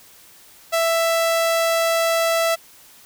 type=tone; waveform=sawtooth; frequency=662 Hz; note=E5; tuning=7 cents sharp; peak=-13 dBFS; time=0.72-2.56 s; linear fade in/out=20 ms; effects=white hiss -48 dBFS RMS until 3.05 s